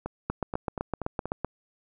two click trains, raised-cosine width 1 ms, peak -18 / -14 dBFS, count 6 / 10, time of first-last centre 0.06-1.256 / 0.3-1.446 s, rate 4.18 / 7.85 Hz, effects none

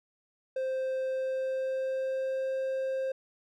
triangle tone with pitch glide, 523.3 to 529.1 Hz, C5 to C5, 0 to +19 cents, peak -27 dBFS, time 0.56-3.12 s, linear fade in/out 5 ms, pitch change +19 cents, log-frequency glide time 1.04-2.54 s, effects none

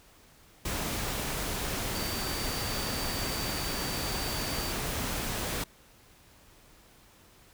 sine tone in noise, 4614 Hz, D8, 31 cents flat, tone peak -39 dBFS, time 1.95-4.72 s, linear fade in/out 5 ms, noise pink, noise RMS -33 dBFS, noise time 0.65-5.64 s, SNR -9 dB, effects pink hiss -58 dBFS RMS until 7.53 s

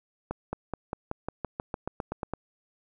accelerating click train, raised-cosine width 1 ms, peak -17 dBFS, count 14, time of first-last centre 0.31-2.336 s, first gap 220 ms, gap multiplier 0.94, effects none

